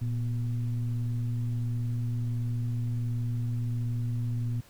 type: tone with frequency modulation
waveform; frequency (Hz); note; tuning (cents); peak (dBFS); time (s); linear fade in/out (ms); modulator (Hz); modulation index
sine; 117.3; A#2; +11; -27; 0.01-4.61; 10; 128; 0.46
effects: pink hiss -57 dBFS RMS until 4.69 s

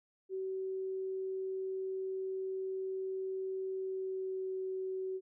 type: tone with pitch glide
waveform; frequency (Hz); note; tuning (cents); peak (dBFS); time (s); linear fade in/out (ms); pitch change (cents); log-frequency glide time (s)
sine; 380 to 377.2; F#4 to F#4; +46 to +33; -35; 0.29-5.21; 50; -13; 3.71-4.55
effects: none

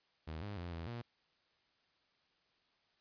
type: tone with pitch steps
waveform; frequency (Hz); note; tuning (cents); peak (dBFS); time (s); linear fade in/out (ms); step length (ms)
sawtooth; 79.2 / 102.3 / 87 / 83.1 / 118.6; D#2 / G#2 / F2 / E2 / A#2; +31 / -26 / -6 / +15 / +30; -38; 0.27-1.02; 10; 150
effects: white hiss -75 dBFS RMS until 3 s + resampled to 11025 Hz

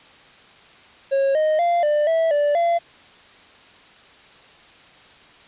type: tone with pitch steps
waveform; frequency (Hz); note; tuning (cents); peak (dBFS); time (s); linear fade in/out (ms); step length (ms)
triangle; 546 / 620 / 692 / 595 / 654 / 584 / 683; C#5 / D#5 / F5 / D5 / E5 / D5 / F5; -26 / -6 / -16 / +22 / -14 / -10 / -39; -14; 1.11-2.79; 20; 240
effects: white hiss -48 dBFS RMS until 5.47 s + resampled to 8000 Hz

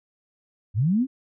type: linear sweep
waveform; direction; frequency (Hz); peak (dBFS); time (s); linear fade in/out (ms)
sine; up; 87.9 to 277.2; -18; 0.74-1.07; 50
effects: none

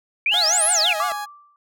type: exponential two-way sweep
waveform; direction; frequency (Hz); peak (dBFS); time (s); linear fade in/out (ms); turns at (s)
sine; up then down; 2292 to 11175 to 2292; -16; 0.26-0.93; 2; 0.67
type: tone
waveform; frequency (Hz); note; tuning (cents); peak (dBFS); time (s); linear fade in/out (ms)
30% pulse; 830.6; G#5; 0; -25; 0.31-1.26; 20
type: tone with vibrato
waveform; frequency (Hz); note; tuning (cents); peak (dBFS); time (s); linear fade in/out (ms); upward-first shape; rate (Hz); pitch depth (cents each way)
sawtooth; 675; E5; +41; -21; 0.34-1.12; 0; sine; 5.9; 140
type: tone with exponential decay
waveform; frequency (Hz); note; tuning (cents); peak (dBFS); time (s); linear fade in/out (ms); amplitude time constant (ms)
sine; 1170; D6; -7; -18; 1-1.56; 1; 120
effects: none

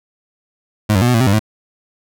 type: tone with pitch steps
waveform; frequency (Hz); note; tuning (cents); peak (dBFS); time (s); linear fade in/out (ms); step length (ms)
25% pulse; 106.1 / 94.3 / 120.9 / 124.2 / 113.7 / 129.8 / 98.9 / 108.4; G#2 / F#2 / B2 / B2 / A#2 / C3 / G2 / A2; +38 / +33 / -36 / +10 / -43 / -13 / +16 / -25; -7; 0.89-1.394; 10; 63
effects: none

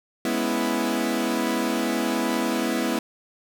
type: chord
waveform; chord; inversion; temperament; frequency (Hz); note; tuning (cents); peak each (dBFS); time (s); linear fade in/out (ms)
sawtooth; C# minor seventh; second; equal; 207.7 / 246.9 / 277.2 / 329.6; G#3 / B3 / C#4 / E4; 0 / 0 / 0 / 0; -26 / -22 / -28 / -23; 0.25-2.99; 2
effects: none

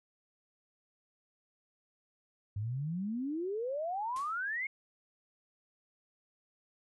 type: exponential sweep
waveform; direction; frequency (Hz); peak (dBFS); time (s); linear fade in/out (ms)
sine; up; 98 to 2200; -33; 2.56-4.67; 5
type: noise with exponential decay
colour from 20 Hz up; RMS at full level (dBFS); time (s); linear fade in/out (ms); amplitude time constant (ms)
white; -46; 4.16-4.44; 2; 59
effects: resampled to 24000 Hz

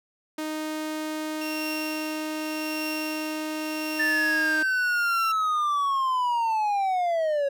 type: tone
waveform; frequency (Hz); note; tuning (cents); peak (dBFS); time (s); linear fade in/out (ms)
sawtooth; 310; D#4; -6; -25; 0.38-4.63; 5
type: tone with tremolo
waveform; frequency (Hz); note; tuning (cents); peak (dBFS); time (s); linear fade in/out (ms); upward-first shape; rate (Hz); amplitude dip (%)
30% pulse; 2745; F7; -31; -28; 1.41-5.32; 5; triangle; 0.85; 80
type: linear sweep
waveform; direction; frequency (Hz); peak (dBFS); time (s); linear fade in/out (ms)
triangle; down; 1776 to 549; -20; 3.99-7.49; 10
effects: none

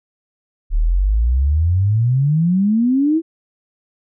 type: exponential sweep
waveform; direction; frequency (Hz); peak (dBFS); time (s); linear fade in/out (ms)
sine; up; 35.91 to 334.7; -12; 0.7-3.22; 50
effects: none

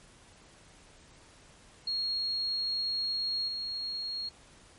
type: tone with level steps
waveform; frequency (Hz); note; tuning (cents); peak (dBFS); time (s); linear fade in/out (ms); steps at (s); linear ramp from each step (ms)
sine; 4289; C8; +42; -29 / -33; 1.87-4.29; 5; 3.48; 5
effects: pink hiss -57 dBFS RMS until 4.78 s + MP3 48 kbps

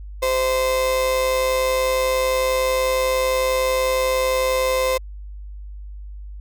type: tone with amplitude modulation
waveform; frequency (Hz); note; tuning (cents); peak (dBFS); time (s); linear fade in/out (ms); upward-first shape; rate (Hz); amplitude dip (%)
35% pulse; 518; C5; -17; -14; 0.22-4.98; 10; sine; 131; 45
effects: added 50 Hz sine -32 dBFS peak until 6.4 s

